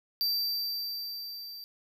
square tone with level ramp, 4674 Hz, D8, 9 cents flat, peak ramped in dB -26 to -42 dBFS, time 0.21-1.64 s, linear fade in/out 0 ms, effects 11-bit

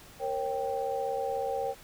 sine chord, G diminished, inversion first, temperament equal with one note detuned, 466.2 / 542.6 / 784 Hz, Bb4 / Db5 / G5, 0 / -37 / 0 cents, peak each -34 / -33 / -33 dBFS, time 0.19-1.75 s, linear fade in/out 50 ms, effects pink hiss -52 dBFS RMS until 1.83 s

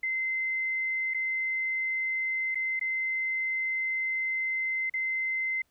sine tone with dropouts, 2068 Hz, C7, 21 cents flat, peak -27 dBFS, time 0.03-5.62 s, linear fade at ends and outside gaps 5 ms, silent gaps 1.138-1.144 / 2.547-2.554 / 2.795-2.811 / 4.898-4.938 s, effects pink hiss -72 dBFS RMS until 5.7 s

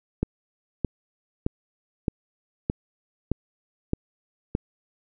click train, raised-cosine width 3 ms, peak -10 dBFS, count 8, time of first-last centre 0.23-4.551 s, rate 1.62 Hz, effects none

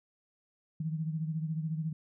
sine beating tone pair, 157.1 / 171.1 Hz, D#3 / F3, +17 / -35 cents, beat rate 14 Hz, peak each -32 / -39 dBFS, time 0.8-1.93 s, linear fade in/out 5 ms, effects none

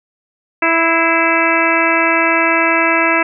harmonic tone with a mistuned harmonic, 329.6 Hz, E4, in tune, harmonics 1 / 2 / 3 / 4 / 5 / 6 / 7 / 8, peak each -19 / -19 / -19 / -19 / -19 / -19 / -19 / -19 dBFS, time 0.62-3.23 s, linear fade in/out 5 ms, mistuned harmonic 6, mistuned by +52 cents, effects none

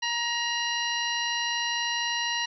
harmonic tone with a mistuned harmonic, 944 Hz, A#5, 22 cents sharp, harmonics 1 / 2 / 3 / 4 / 5 / 6, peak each -33 / -31 / -31 / -33 / -42 / -37 dBFS, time 0.02-2.46 s, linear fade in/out 10 ms, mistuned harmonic 4, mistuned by +110 cents, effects none

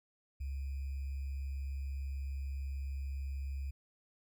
sine tone with sample-and-hold, 68.3 Hz, C#2, 25 cents flat, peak -36 dBFS, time 0.4-3.71 s, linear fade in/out 10 ms, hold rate 2450 Hz, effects none

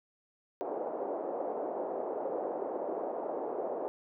pink band-pass noise, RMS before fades -36 dBFS, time 0.61-3.88 s, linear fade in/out 0 ms, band 390 to 720 Hz, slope 24 dB/octave, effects none

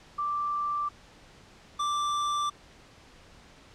sine / square tone pair in turn, 1174.7 / 1174.7 Hz, D6 / D6, 0 / 0 cents, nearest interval unison, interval 0 cents, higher neither, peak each -27 dBFS, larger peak neither, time 0.18-0.89 / 1.79-2.5 s, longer neither, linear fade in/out 10 ms, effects pink hiss -54 dBFS RMS until 3.74 s + low-pass 6000 Hz 12 dB/octave

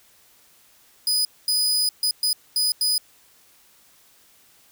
sawtooth tone bursts at uneven times, 4978 Hz, D#8, in tune, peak -16 dBFS, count 6, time 1.07-1.25 / 1.48-1.89 / 2.03-2.11 / 2.23-2.33 / 2.56-2.72 / 2.81-2.98 s, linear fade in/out 2 ms, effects white hiss -56 dBFS RMS until 4.71 s

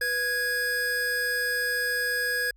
square tone pair together, 492.1 / 1659 Hz, B4 / G#6, -6 / -2 cents, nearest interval octave + major sixth, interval 2104 cents, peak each -35 / -26 dBFS, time 0.01-2.51 s, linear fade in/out 5 ms, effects added 48 Hz sine -54 dBFS peak until 2.56 s

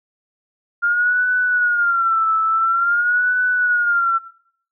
sine tone with vibrato, 1400 Hz, F6, 4 cents sharp, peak -14 dBFS, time 0.82-4.19 s, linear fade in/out 20 ms, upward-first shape sine, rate 0.48 Hz, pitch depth 110 cents each way, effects noise-tail reverb RT60 0.6 s tail -18 dB re dry

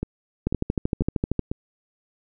two click trains, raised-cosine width 3 ms, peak -9 / -13 dBFS, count 13 / 4, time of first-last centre 0.47-1.393 / 0.03-1.515 s, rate 13 / 2.02 Hz, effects none

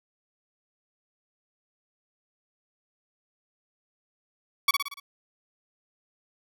15% pulse tone with echo, 1129 Hz, C#6, 31 cents sharp, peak -11 dBFS, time 4.68-4.71 s, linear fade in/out 5 ms, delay 58 ms, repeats 5, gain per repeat -5 dB, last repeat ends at 5 s, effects none

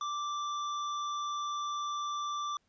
sine tone with tanh clipping, 1174 Hz, D6, 1 cent flat, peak -35 dBFS, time 0.01-2.57 s, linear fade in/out 2 ms, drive 18 dB, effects pink hiss -75 dBFS RMS until 2.68 s + resampled to 16000 Hz

